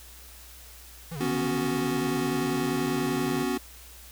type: tone with vibrato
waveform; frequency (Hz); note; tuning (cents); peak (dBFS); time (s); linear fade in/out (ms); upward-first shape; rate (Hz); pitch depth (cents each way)
square; 151.9; D#3; -41; -34; 1.11-3.44; 10; sine; 10; 180
type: chord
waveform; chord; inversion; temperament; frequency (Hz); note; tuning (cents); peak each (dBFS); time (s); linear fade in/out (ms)
square; B suspended second; none; equal; 246.9 / 277.2 / 370; B3 / C#4 / F#4; 0 / 0 / 0; -31; 1.2-3.58; 10
effects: added 60 Hz sine -49 dBFS peak until 4.11 s + white hiss -49 dBFS RMS until 4.11 s